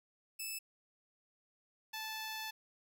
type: tone pair in turn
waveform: 10% pulse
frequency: 2621 / 874.7 Hz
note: E7 / A5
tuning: -11 / -10 cents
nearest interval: octave + perfect fifth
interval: 1899 cents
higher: first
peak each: -31 / -32 dBFS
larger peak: first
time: 0.39-0.59 / 1.93-2.51 s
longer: second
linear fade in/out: 10 ms
effects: none